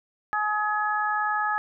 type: harmonic tone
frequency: 422.4 Hz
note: G#4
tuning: 29 cents sharp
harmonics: 2 / 3 / 4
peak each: -27 / -27 / -28 dBFS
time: 0.33-1.58 s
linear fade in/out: 0 ms
effects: none